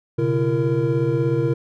triangle tone cluster, 124.4 / 140.9 / 337.5 / 464.6 Hz, B2 / C#3 / E4 / A#4, +13 / +29 / +41 / -6 cents, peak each -21 dBFS, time 0.18-1.54 s, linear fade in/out 10 ms, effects none

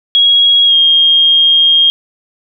sine tone with pitch glide, 3305 to 3233 Hz, G#7 to G#7, -9 to -47 cents, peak -5 dBFS, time 0.15-1.9 s, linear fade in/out 0 ms, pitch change -38 cents, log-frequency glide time 0.66-0.74 s, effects none

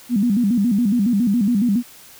sine tone with vibrato, 220 Hz, A3, in tune, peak -14 dBFS, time 0.09-1.83 s, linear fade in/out 50 ms, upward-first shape square, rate 7.2 Hz, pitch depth 170 cents each way, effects white hiss -44 dBFS RMS until 2.19 s

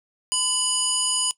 harmonic tone with a mistuned harmonic, 987.8 Hz, B5, in tune, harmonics 1 / 3 / 5 / 7 / 9 / 10, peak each -35 / -26 / -29 / -26 / -26 / -26 dBFS, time 0.32-1.31 s, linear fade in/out 0 ms, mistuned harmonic 1, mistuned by +43 cents, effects noise-tail reverb RT60 0.1 s tail -19 dB re dry

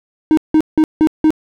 triangle tone bursts, 311.9 Hz, D#4, 4 cents sharp, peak -5 dBFS, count 5, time 0.31-1.305 s, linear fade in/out 0 ms, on 63 ms, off 170 ms, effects none

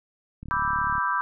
click train, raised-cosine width 5 ms, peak -26 dBFS, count 21, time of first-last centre 0.43-0.981 s, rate 36.3 Hz
sine chord, E minor seventh, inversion second, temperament equal, 987.8 / 1174.7 / 1318.5 / 1568 Hz, B5 / D6 / E6 / G6, 0 / 0 / 0 / 0 cents, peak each -27 / -27 / -31 / -28 dBFS, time 0.51-1.21 s, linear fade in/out 0 ms
effects none

